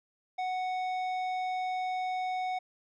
triangle tone with tanh clipping, 740 Hz, F#5, in tune, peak -32 dBFS, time 0.38-2.59 s, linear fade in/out 10 ms, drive 15 dB, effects none

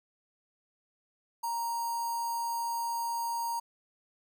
square tone with notch filter, 932.3 Hz, A#5, in tune, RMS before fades -33 dBFS, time 1.43-3.6 s, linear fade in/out 10 ms, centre 2700 Hz, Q 0.89, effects none

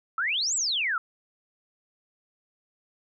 sine exponential two-way sweep, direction up then down, 1271 to 8100 to 1271 Hz, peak -24 dBFS, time 0.18-0.98 s, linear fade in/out 2 ms, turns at 0.55 s, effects none

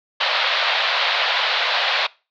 white band-pass noise, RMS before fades -20 dBFS, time 0.2-2.07 s, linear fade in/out 10 ms, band 530 to 4200 Hz, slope 48 dB/octave, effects noise-tail reverb RT60 0.3 s tail -22 dB re dry

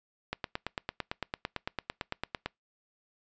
click train, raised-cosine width 0.3 ms, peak -16 dBFS, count 20, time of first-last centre 0.33-2.46 s, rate 8.92 Hz, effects noise-tail reverb RT60 0.2 s tail -26 dB re dry + resampled to 16000 Hz

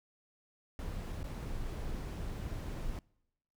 brown noise with dropouts, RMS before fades -39 dBFS, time 0.79-2.99 s, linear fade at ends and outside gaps 1 ms, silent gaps 1.231-1.241 s, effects noise-tail reverb RT60 0.9 s tail -26 dB re dry

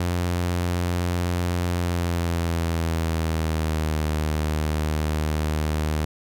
sawtooth tone with pitch glide, 87.9 to 76.96 Hz, F2 to D#2, +12 to -18 cents, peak -18 dBFS, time 0-6.05 s, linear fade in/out 5 ms, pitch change -230 cents, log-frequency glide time 1.73-4.07 s, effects none

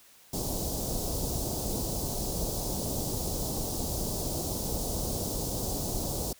pink band-stop noise, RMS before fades -32 dBFS, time 0.33-6.33 s, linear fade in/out 5 ms, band 770 to 4700 Hz, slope 24 dB/octave, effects white hiss -57 dBFS RMS until 6.39 s

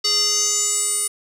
square tone with band-pass filter sweep, 415.3 Hz, G#4, in tune, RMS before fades -20 dBFS, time 0.04-1.08 s, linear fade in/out 10 ms, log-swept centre 4900 to 9600 Hz, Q 6.7, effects none

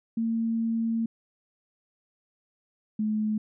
sine tone pair in turn, 227.4 / 214.6 Hz, A#3 / A3, -43 / -43 cents, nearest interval minor second, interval 100 cents, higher first, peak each -24 dBFS, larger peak neither, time 0.17-1.06 / 2.99-3.38 s, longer first, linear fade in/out 5 ms, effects none

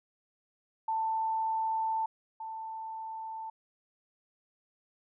sine tone pair in turn, 888 / 888 Hz, A5 / A5, +16 / +16 cents, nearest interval unison, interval 0 cents, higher neither, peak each -28 / -37 dBFS, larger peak first, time 0.88-2.06 / 2.4-3.5 s, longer first, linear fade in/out 5 ms, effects none

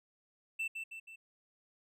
triangle tone with echo, 2668 Hz, E7, 20 cents sharp, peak -32 dBFS, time 0.59-0.68 s, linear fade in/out 10 ms, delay 160 ms, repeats 3, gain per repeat -5 dB, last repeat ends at 1.16 s, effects none

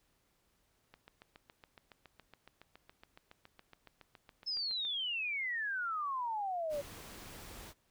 click train, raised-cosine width 0.3 ms, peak -37 dBFS, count 29, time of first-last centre 0.94-4.851 s, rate 7.16 Hz
sine exponential sweep, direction down, 5290 to 556 Hz, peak -34 dBFS, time 4.46-6.82 s, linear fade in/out 20 ms
pink noise, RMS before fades -50 dBFS, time 6.69-7.74 s, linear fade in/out 50 ms
effects pink hiss -75 dBFS RMS until 7.9 s

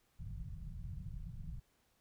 pink low-pass noise, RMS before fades -45 dBFS, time 0.19-1.6 s, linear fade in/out 10 ms, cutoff 170 Hz, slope 48 dB/octave, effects pink hiss -75 dBFS RMS until 2 s

